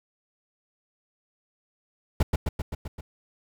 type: noise with echo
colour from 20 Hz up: brown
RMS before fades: -20 dBFS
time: 2.2-2.23 s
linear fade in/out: 5 ms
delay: 130 ms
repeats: 6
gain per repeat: -3 dB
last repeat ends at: 3.01 s
effects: none